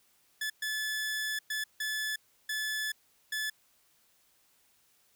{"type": "tone bursts at uneven times", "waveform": "sawtooth", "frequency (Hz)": 1728, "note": "A6", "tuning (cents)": -32, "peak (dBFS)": -28, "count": 6, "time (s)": [[0.41, 0.5], [0.62, 1.39], [1.5, 1.64], [1.8, 2.16], [2.49, 2.92], [3.32, 3.5]], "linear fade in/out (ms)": 5, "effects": ["white hiss -68 dBFS RMS until 5.15 s"]}